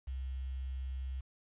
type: tone with quantisation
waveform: sine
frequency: 65.4 Hz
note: C2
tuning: in tune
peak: -36 dBFS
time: 0.07-1.21 s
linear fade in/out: 10 ms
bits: 10
effects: resampled to 8000 Hz